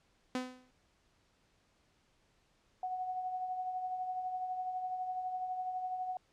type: tone with exponential decay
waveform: sawtooth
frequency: 253.7 Hz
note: B3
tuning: 47 cents sharp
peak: -27 dBFS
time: 0.35-0.71 s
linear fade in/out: 2 ms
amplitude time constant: 77 ms
type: tone with tremolo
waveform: sine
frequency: 739 Hz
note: F#5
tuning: 2 cents flat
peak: -33 dBFS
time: 2.83-6.17 s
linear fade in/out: 2 ms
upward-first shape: triangle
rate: 12 Hz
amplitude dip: 50%
effects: pink hiss -72 dBFS RMS until 6.32 s + low-pass 7000 Hz 12 dB/octave